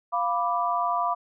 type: chord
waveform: sine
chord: B diminished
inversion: second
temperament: equal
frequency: 698.5 / 987.8 / 1174.7 Hz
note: F5 / B5 / D6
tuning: 0 / 0 / 0 cents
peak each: -27 dBFS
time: 0.12-1.15 s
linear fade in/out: 20 ms
effects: none